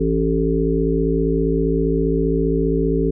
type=harmonic tone; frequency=55.1 Hz; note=A1; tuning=3 cents sharp; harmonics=1 / 3 / 5 / 7 / 8; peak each=-22 / -22 / -22 / -22 / -22 dBFS; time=0-3.11 s; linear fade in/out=10 ms; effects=none